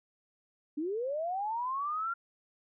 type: linear sweep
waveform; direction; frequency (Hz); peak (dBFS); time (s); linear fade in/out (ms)
sine; up; 282.7 to 1396.9; -31; 0.77-2.14; 10
effects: none